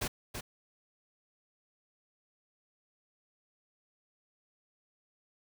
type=noise with echo; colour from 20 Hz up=pink; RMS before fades=-34 dBFS; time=0.01-0.08 s; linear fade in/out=10 ms; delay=330 ms; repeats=1; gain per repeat=-6 dB; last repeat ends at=0.41 s; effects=none